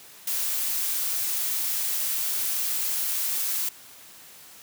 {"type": "noise", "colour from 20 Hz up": "blue", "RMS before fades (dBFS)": -27, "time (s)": [0.27, 3.69], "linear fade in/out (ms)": 5, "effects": ["white hiss -48 dBFS RMS until 4.62 s", "high-pass 80 Hz 12 dB/octave"]}